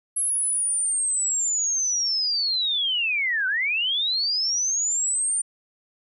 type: linear two-way sweep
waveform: sine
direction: down then up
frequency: 10920 to 1480 to 9140 Hz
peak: -21 dBFS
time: 0.16-5.42 s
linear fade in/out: 10 ms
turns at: 3.47 s
effects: none